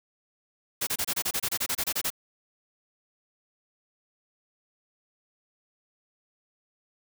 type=noise bursts; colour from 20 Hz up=white; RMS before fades=-28 dBFS; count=15; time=0.81-2.103 s; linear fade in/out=10 ms; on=61 ms; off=27 ms; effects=none